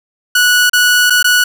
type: tone with dropouts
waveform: sawtooth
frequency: 1471 Hz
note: F#6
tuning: 11 cents flat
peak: -4 dBFS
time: 0.35-1.44 s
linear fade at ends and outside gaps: 5 ms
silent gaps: 0.697-0.732 / 1.099-1.104 / 1.228-1.243 s
effects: none